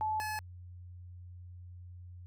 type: tone pair in turn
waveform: sine / 25% pulse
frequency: 865 / 857 Hz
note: A5 / A5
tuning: -30 / -46 cents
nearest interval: unison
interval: 16 cents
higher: first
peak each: -30 / -31 dBFS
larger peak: first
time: 0.01-0.2 / 0.2-0.39 s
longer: neither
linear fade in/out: 0 ms
effects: added 89 Hz sine -46 dBFS peak until 2.26 s